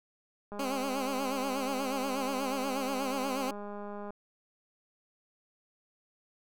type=click train; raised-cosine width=1 ms; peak=-29 dBFS; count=736; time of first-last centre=0.52-4.105 s; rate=205 Hz
type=tone with vibrato; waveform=15% pulse; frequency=266.2 Hz; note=C4; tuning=30 cents sharp; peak=-25 dBFS; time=0.59-3.51 s; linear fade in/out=5 ms; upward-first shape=sine; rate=8.3 Hz; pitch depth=88 cents each way
effects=none